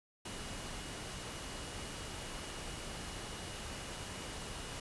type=tone in noise; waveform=sine; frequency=2900 Hz; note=F#7; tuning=35 cents flat; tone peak=-55 dBFS; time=0.25-4.8 s; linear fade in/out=5 ms; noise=pink; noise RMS=-44 dBFS; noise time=0.25-4.8 s; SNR=-14 dB; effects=resampled to 24000 Hz